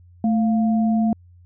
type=tone pair together; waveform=sine; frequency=220 / 698.5 Hz; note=A3 / F5; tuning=0 / 0 cents; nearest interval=octave + minor sixth; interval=2000 cents; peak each=-16 / -27 dBFS; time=0.24-1.13 s; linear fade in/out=2 ms; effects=added 88 Hz sine -46 dBFS peak until 1.45 s